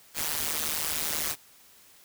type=noise with amplitude modulation; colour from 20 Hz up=white; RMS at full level=-26 dBFS; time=0.14-1.36 s; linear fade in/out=50 ms; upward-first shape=sine; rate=153 Hz; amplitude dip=100%; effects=white hiss -56 dBFS RMS until 2.04 s